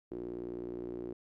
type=tone with band-pass filter; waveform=sawtooth; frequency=59.7 Hz; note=A#1; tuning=42 cents sharp; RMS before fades=-41 dBFS; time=0.11-1.13 s; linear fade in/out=5 ms; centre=350 Hz; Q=6.2; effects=none